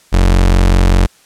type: tone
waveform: 35% pulse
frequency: 45.13 Hz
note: F#1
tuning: 42 cents flat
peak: -5 dBFS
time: 0.12-1.07 s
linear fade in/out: 20 ms
effects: white hiss -48 dBFS RMS until 1.25 s + low-pass 10000 Hz 12 dB/octave